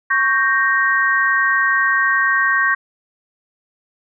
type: chord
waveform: sine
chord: G diminished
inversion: second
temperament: equal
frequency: 1108.7 / 1568 / 1864.7 Hz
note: Db6 / G6 / Bb6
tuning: 0 / 0 / 0 cents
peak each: -19 / -17 / -17 dBFS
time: 0.1-2.75 s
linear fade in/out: 10 ms
effects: none